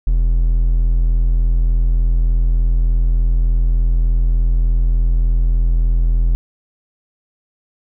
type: tone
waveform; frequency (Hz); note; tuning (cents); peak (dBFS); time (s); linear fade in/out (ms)
triangle; 41.69; E1; +20; -9; 0.07-6.35; 0
effects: none